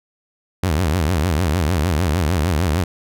sawtooth tone with vibrato, 83 Hz, E2, 12 cents sharp, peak -12 dBFS, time 0.63-2.84 s, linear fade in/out 5 ms, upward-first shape triangle, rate 6.6 Hz, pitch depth 290 cents each way, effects none

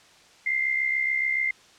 sine tone pair together, 2033 / 2100 Hz, B6 / C7, +50 / +6 cents, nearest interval minor second, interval 56 cents, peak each -30 / -23 dBFS, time 0.46-1.51 s, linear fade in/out 5 ms, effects white hiss -54 dBFS RMS until 1.78 s + low-pass 6000 Hz 12 dB/octave

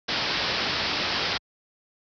white low-pass noise, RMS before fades -27 dBFS, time 0.08-1.38 s, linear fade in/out 10 ms, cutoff 5300 Hz, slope 96 dB/octave, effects high-pass 60 Hz 12 dB/octave

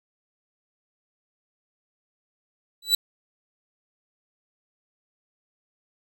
40% pulse tone with exponential growth, 3951 Hz, B7, in tune, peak -12 dBFS, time 2.82-2.95 s, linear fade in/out 5 ms, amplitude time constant 28 ms, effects none

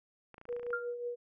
clicks, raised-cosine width 0.5 ms, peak -36 dBFS, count 11, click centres 0.343 / 0.381 / 0.414 / 0.454 / 0.49 / 0.527 / 0.565 / 0.596 / 0.631 / 0.666 / 0.705 s
sine tone with tremolo, 482.3 Hz, B4, 41 cents flat, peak -33 dBFS, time 0.48-1.16 s, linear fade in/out 20 ms, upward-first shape triangle, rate 5.5 Hz, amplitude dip 60%
sine tone with exponential decay, 1396.9 Hz, F6, in tune, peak -29 dBFS, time 0.73-0.94 s, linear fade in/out 2 ms, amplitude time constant 45 ms
effects none

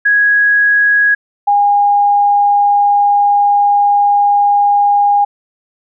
sine tone pair in turn, 1661.2 / 814.9 Hz, G#6 / G#5, 0 / -33 cents, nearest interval octave, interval 1233 cents, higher first, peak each -7 dBFS, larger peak neither, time 0.05-1.15 / 1.47-5.25 s, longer second, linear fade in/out 10 ms, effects none

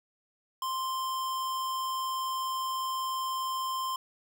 square tone, 1046.5 Hz, C6, in tune, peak -31 dBFS, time 0.62-3.96 s, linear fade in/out 2 ms, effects none

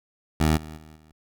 15% pulse tone with level steps, 77.78 Hz, D#2, in tune, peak -12 / -31 / -39 / -46 dBFS, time 0.4-1.12 s, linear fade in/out 5 ms, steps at 0.56 / 0.76 / 0.95 s, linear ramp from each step 20 ms, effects none

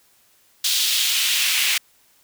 pink noise with high-pass filter sweep, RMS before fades -20 dBFS, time 0.64-1.78 s, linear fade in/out 5 ms, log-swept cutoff 3800 to 2400 Hz, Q 2.1, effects white hiss -58 dBFS RMS until 2.23 s

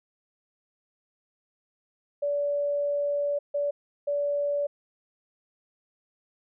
sine tone bursts at uneven times, 576 Hz, D5, 34 cents flat, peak -24 dBFS, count 3, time 2.22-3.39 / 3.54-3.71 / 4.07-4.67 s, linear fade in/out 10 ms, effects none

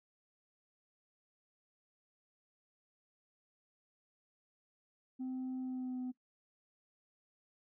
sine tone with pitch glide, 257.9 to 252.9 Hz, C4 to B3, -25 to +41 cents, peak -35 dBFS, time 5.19-6.12 s, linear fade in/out 20 ms, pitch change -34 cents, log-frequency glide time 5.61-6 s, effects noise-tail reverb RT60 0.1 s tail -18 dB re dry + tanh soft clip ceiling -36 dBFS

